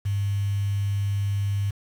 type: tone with quantisation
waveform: sine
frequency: 100 Hz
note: G2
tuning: 35 cents sharp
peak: -22 dBFS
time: 0.05-1.71 s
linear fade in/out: 10 ms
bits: 7
effects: none